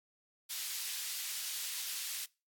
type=high-pass noise; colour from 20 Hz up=pink; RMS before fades=-40 dBFS; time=0.49-2.26 s; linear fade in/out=20 ms; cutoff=3300 Hz; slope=12 dB/octave; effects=noise-tail reverb RT60 0.3 s tail -24 dB re dry + AAC 64 kbps